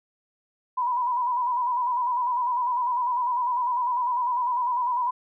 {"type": "tone with vibrato", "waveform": "sine", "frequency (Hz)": 982, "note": "B5", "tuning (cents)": -10, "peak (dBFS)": -22, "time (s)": [0.77, 5.11], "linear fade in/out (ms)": 10, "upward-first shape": "square", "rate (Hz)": 10, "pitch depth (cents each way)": 47, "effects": []}